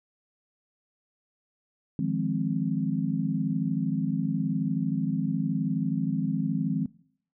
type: chord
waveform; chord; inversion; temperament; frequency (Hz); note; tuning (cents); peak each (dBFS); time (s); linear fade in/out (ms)
sine; F minor seventh; third; equal; 155.56 / 174.61 / 207.7 / 261.6; Eb3 / F3 / Ab3 / C4; 0 / 0 / 0 / 0; -30; 1.99-6.86; 2
effects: noise-tail reverb RT60 0.6 s tail -21 dB re dry